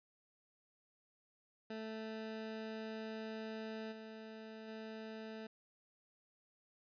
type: tone with level steps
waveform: 20% pulse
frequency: 220 Hz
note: A3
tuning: in tune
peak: -38 / -44 / -41 dBFS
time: 1.7-5.47 s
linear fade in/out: 5 ms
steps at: 3.91 / 4.67 s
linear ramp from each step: 20 ms
effects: resampled to 11025 Hz